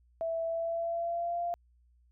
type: tone with pitch glide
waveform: sine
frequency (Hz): 659.3 to 692.5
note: E5 to F5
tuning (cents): 0 to -15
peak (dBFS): -30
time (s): 0.21-1.54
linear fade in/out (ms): 0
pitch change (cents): +85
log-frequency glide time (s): 0.44-1.41
effects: added 60 Hz sine -62 dBFS peak until 2.11 s